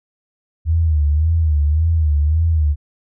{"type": "tone with vibrato", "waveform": "sine", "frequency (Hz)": 77.78, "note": "D#2", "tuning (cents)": 0, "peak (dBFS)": -12, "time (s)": [0.65, 2.76], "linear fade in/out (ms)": 50, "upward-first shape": "sine", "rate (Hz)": 1.8, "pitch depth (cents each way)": 110, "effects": []}